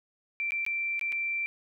sine tone with dropouts, 2349 Hz, D7, in tune, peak -28 dBFS, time 0.4-1.46 s, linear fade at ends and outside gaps 0 ms, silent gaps 0.507-0.52 / 0.65-0.664 / 0.994-1.012 / 1.121-1.125 s, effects none

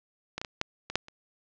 clicks, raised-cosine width 0.2 ms, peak -16 / -16 / -19 / -10 / -19 / -6 / -29 dBFS, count 7, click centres 0.38 / 0.415 / 0.448 / 0.614 / 0.9 / 0.956 / 1.084 s, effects low-pass 6000 Hz 12 dB/octave

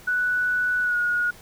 sine tone with pitch glide, 1480 to 1445.4 Hz, F#6 to F#6, 0 to -41 cents, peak -20 dBFS, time 0.07-1.31 s, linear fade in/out 10 ms, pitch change -41 cents, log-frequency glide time 0.82-0.97 s, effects pink hiss -48 dBFS RMS until 1.41 s

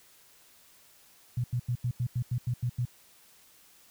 sine tone bursts, 122.2 Hz, B2, 18 cents flat, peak -26 dBFS, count 10, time 1.37-2.853 s, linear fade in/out 5 ms, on 70 ms, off 87 ms, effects white hiss -59 dBFS RMS until 3.9 s

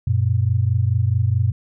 sine tone pair together, 94.55 / 119.2 Hz, F#2 / A#2, +38 / +39 cents, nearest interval major third, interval 401 cents, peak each -18 dBFS, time 0.07-1.52 s, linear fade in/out 5 ms, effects none

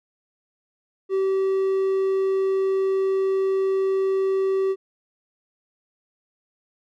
triangle tone, 384.8 Hz, G4, 32 cents flat, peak -17 dBFS, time 1.09-4.76 s, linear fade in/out 50 ms, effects none

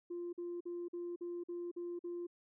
sine tone bursts, 348.1 Hz, F4, 6 cents flat, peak -38 dBFS, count 8, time 0.1-2.269 s, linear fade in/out 10 ms, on 230 ms, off 47 ms, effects tanh soft clip ceiling -36 dBFS

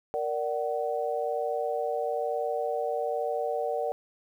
sine chord, Bb augmented, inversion none, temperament equal with one note detuned, 466.2 / 587.3 / 752.1 Hz, Bb4 / D5 / F#5, 0 / 0 / +28 cents, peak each -31 / -31 / -32 dBFS, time 0.14-3.92 s, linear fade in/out 0 ms, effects 10-bit

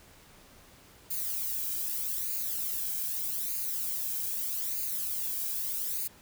violet noise with flanger, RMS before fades -33 dBFS, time 1.1-6.08 s, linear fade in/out 10 ms, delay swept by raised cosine 0.44 to 1.29 ms, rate 0.81 Hz, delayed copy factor +0.7, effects pink hiss -56 dBFS RMS until 6.21 s

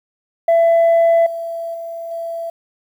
sine tone with level steps, 669 Hz, E5, 25 cents sharp, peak -7 / -22 / -25 / -22 dBFS, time 0.48-2.5 s, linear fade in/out 5 ms, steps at 1.26 / 1.74 / 2.11 s, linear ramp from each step 5 ms, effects tanh soft clip ceiling -8 dBFS + 8-bit

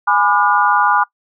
sine chord, G# diminished seventh, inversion none, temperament just, 830.6 / 996.7 / 1196.1 / 1435.3 Hz, G#5 / B5 / D6 / F6, 0 / +16 / +31 / +47 cents, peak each -16 dBFS, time 0.07-1.04 s, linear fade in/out 10 ms, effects noise-tail reverb RT60 0.1 s tail -23 dB re dry

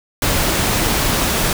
pink noise, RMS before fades -17 dBFS, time 0.22-1.53 s, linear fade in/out 2 ms, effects none

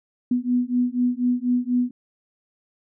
sine beating tone pair, 244.7 / 248.8 Hz, B3 / B3, -16 / +13 cents, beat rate 4.1 Hz, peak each -22 dBFS, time 0.31-1.91 s, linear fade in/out 5 ms, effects none

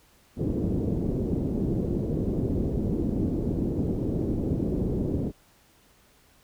white low-pass noise, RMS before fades -27 dBFS, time 0.36-5.32 s, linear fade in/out 50 ms, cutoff 360 Hz, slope 24 dB/octave, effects pink hiss -60 dBFS RMS until 6.43 s

